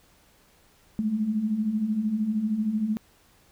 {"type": "beating tone pair", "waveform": "sine", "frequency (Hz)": [204.8, 217.8], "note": ["G#3", "A3"], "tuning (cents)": [-24, -17], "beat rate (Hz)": 13, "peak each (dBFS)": [-31, -24], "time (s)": [0.99, 2.97], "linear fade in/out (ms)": 0, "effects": ["pink hiss -60 dBFS RMS until 3.51 s"]}